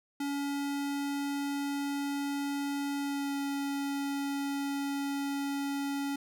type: tone with pitch glide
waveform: square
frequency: 282.4 to 280.1 Hz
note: C#4 to C#4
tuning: +32 to +18 cents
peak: -32 dBFS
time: 0.2-6.16 s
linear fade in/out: 5 ms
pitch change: -14 cents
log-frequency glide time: 2.99-3.36 s
effects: none